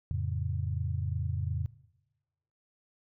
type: chord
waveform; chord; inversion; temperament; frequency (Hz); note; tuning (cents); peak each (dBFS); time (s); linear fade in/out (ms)
sine; F augmented; none; equal; 87.31 / 110 / 138.59; F2 / A2 / C#3; 0 / 0 / 0; -32 / -34 / -35; 0.11-1.66; 0
effects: noise-tail reverb RT60 1.0 s tail -19 dB re dry